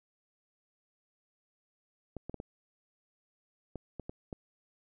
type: clicks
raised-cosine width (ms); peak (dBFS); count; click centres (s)
2; -26; 8; 2.167 / 2.296 / 2.343 / 2.401 / 3.757 / 3.997 / 4.095 / 4.328
effects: none